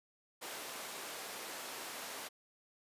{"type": "high-pass noise", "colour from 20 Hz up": "pink", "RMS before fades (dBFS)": -45, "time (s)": [0.41, 2.29], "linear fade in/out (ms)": 20, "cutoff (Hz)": 440, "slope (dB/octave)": 12, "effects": ["resampled to 32000 Hz"]}